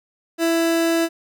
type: tone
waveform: 30% pulse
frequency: 331.7 Hz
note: E4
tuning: 11 cents sharp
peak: -14 dBFS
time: 0.38-1.09 s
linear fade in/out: 50 ms
effects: none